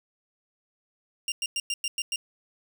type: tone bursts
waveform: 20% pulse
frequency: 2794 Hz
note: F7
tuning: in tune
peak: -22 dBFS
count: 7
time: 1.28-2.16 s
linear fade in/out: 2 ms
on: 40 ms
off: 100 ms
effects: none